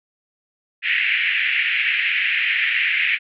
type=band-pass noise; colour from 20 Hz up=white; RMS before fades=-20 dBFS; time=0.82-3.19 s; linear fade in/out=50 ms; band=1800 to 2700 Hz; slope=48 dB/octave; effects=none